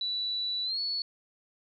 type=tone with pitch glide; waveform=sine; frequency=3951 to 4409 Hz; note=B7 to C#8; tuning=0 to -10 cents; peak=-29 dBFS; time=0.01-1.02 s; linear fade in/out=2 ms; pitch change=+190 cents; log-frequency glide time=0.64-0.8 s; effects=none